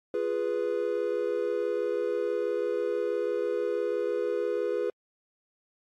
triangle chord, F diminished, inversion none, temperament equal, 349.2 / 415.3 / 493.9 Hz, F4 / Ab4 / Cb5, 0 / 0 / 0 cents, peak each -32 / -28 / -28 dBFS, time 0.14-4.9 s, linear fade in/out 2 ms, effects AAC 64 kbps

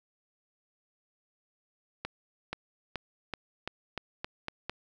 accelerating click train, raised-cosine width 0.3 ms, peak -18 dBFS, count 9, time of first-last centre 2.05-4.696 s, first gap 480 ms, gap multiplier 0.89, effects none

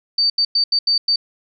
sine tone bursts at uneven times, 4598 Hz, D8, 37 cents flat, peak -13 dBFS, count 6, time 0.18-0.3 / 0.38-0.45 / 0.55-0.64 / 0.72-0.79 / 0.87-0.98 / 1.08-1.16 s, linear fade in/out 5 ms, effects none

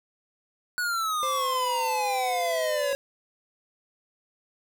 square exponential sweep, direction down, 1480 to 547 Hz, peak -26 dBFS, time 0.78-2.95 s, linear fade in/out 0 ms
35% pulse tone with pitch glide, 523.3 to 508.1 Hz, C5 to B4, 0 to +49 cents, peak -29 dBFS, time 1.23-2.93 s, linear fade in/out 0 ms, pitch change -51 cents, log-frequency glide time 1.36-1.45 s
effects none

